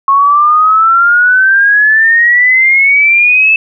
sine exponential sweep, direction up, 1090 to 2637 Hz, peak -4 dBFS, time 0.08-3.56 s, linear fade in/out 2 ms, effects none

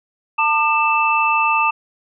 sine tone cluster, 897 / 1201 / 2645 Hz, A5 / D6 / E7, +33 / +38 / +5 cents, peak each -18 dBFS, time 0.38-1.71 s, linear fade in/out 10 ms, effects none

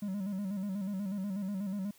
triangle tone with vibrato, 196.7 Hz, G3, 6 cents sharp, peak -31 dBFS, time 0.02-1.91 s, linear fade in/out 5 ms, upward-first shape square, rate 8.2 Hz, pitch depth 75 cents each way, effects white hiss -62 dBFS RMS until 1.98 s

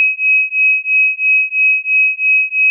sine beating tone pair, 2544 / 2547 Hz, D#7 / D#7, +38 / +40 cents, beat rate 3 Hz, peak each -13 dBFS, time 0-2.7 s, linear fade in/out 0 ms, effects none

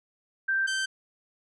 sine / sawtooth tone pair in turn, 1568 / 1555.4 Hz, G6 / G6, 0 / -14 cents, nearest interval unison, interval 14 cents, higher first, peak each -23 dBFS, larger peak neither, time 0.48-0.67 / 0.67-0.86 s, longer neither, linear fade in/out 10 ms, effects resampled to 22050 Hz

